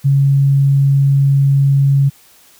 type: tone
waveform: sine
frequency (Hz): 138.59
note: C#3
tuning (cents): 0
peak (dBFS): -8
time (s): 0.04-2.1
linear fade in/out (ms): 20
effects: white hiss -47 dBFS RMS until 2.59 s